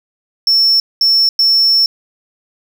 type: tone bursts at uneven times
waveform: sine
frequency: 5400 Hz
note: E8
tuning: 41 cents sharp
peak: -5 dBFS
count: 3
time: 0.47-0.8 / 1.01-1.29 / 1.39-1.86 s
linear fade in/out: 2 ms
effects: tanh soft clip ceiling -7 dBFS